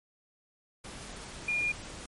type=tone in noise; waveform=sine; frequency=2421 Hz; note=D#7; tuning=48 cents flat; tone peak=-27 dBFS; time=1.48-1.72 s; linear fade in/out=5 ms; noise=pink; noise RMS=-44 dBFS; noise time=0.84-2.06 s; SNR=+14 dB; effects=MP3 48 kbps